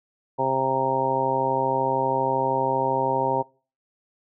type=harmonic tone; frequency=132.7 Hz; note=C3; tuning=25 cents sharp; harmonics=1 / 2 / 3 / 4 / 5 / 6 / 7; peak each=-33 / -33 / -29 / -27 / -30 / -29 / -24 dBFS; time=0.38-3.43 s; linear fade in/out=20 ms; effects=noise-tail reverb RT60 0.4 s tail -25 dB re dry